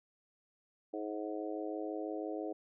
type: harmonic tone with a mistuned harmonic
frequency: 106.1 Hz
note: G#2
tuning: 38 cents sharp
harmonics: 3 / 4 / 5 / 6 / 7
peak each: -40 / -42 / -44 / -46 / -47 dBFS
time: 0.93-2.53 s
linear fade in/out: 10 ms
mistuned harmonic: 7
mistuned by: -16 cents
effects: none